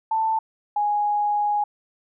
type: tone pair in turn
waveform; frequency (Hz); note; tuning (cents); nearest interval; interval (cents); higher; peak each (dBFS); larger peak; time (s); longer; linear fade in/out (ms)
sine; 886 / 829.5; A5 / G#5; +12 / -2; minor second; 114; first; -19; neither; 0.11-0.39 / 0.76-1.64; second; 5
effects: none